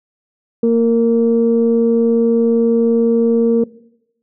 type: tone pair together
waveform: sine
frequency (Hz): 230.8 / 462.8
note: A#3 / A#4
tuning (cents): -17 / -13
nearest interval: octave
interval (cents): 1204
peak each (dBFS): -12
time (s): 0.63-3.64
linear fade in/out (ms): 5
effects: noise-tail reverb RT60 0.8 s tail -20 dB re dry + tanh soft clip ceiling -3 dBFS